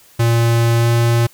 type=tone with pitch glide; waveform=square; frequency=116.54 to 117.35 Hz; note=A#2 to A#2; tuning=0 to +12 cents; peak=-12 dBFS; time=0.19-1.27 s; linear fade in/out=10 ms; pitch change=+12 cents; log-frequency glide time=0.79-0.87 s; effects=white hiss -48 dBFS RMS until 1.33 s